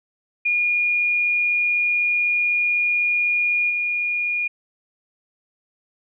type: tone with level steps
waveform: sine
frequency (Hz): 2432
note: D#7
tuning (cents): -40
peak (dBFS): -17 / -20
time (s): 0.45-4.48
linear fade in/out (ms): 10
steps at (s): 3.69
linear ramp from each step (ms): 20
effects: none